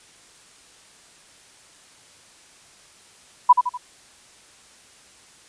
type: tone with echo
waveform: sine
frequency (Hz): 987.8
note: B5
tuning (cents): 0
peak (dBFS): -6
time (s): 3.49-3.53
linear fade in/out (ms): 10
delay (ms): 82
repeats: 3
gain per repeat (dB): -7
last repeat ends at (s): 3.776
effects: white hiss -51 dBFS RMS until 5.48 s + resampled to 22050 Hz